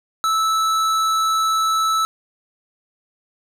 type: tone with tanh clipping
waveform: sine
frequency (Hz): 1311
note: E6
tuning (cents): -10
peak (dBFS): -18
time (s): 0.24-2.05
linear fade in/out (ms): 0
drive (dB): 17
effects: none